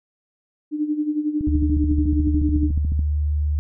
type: tone with tremolo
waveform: sine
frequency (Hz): 300.8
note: D4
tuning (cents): +42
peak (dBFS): -17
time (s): 0.71-2.72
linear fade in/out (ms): 50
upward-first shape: sine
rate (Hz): 11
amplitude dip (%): 70
type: click train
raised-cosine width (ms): 5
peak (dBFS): -16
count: 23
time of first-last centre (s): 1.41-2.993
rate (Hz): 13.9
type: tone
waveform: sine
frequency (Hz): 74.4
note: D2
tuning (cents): +23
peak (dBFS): -18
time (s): 1.47-3.59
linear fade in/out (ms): 0
effects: none